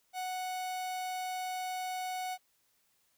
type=tone; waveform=45% pulse; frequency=739 Hz; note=F#5; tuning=2 cents flat; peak=-35 dBFS; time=0.13-2.38 s; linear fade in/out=50 ms; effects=white hiss -73 dBFS RMS until 3.17 s